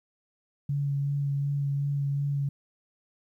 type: tone with vibrato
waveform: sine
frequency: 141.3 Hz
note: C#3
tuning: 34 cents sharp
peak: -25 dBFS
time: 0.69-2.49 s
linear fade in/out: 5 ms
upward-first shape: sine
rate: 2.7 Hz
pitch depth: 14 cents each way
effects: 11-bit